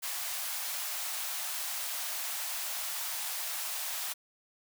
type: high-pass noise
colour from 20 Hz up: white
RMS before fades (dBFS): -36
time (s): 0.02-4.14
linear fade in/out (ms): 20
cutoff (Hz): 610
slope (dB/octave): 48
effects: none